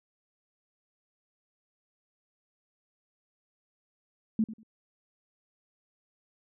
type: tone with echo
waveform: sine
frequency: 220 Hz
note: A3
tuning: in tune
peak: -22 dBFS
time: 4.39-4.44 s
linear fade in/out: 2 ms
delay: 96 ms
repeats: 2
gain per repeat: -15 dB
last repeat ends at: 4.632 s
effects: none